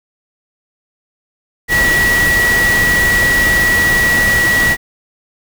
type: tone in noise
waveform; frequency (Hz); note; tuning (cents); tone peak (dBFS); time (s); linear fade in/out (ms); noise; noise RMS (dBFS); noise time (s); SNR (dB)
sine; 1931; B6; -39; -10; 1.68-4.77; 50; pink; -18; 1.68-4.77; +5
effects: none